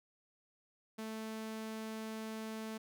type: tone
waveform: sawtooth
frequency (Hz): 220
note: A3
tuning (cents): 0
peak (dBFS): -37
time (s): 0.98-2.78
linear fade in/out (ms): 10
effects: none